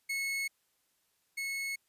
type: tone pair in turn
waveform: 40% pulse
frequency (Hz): 2191 / 2191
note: C#7 / C#7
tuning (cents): -21 / -21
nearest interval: unison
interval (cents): 0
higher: neither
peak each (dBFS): -31 / -33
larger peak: first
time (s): 0.09-0.48 / 1.37-1.76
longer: neither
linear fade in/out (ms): 10
effects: white hiss -75 dBFS RMS until 1.88 s + resampled to 32000 Hz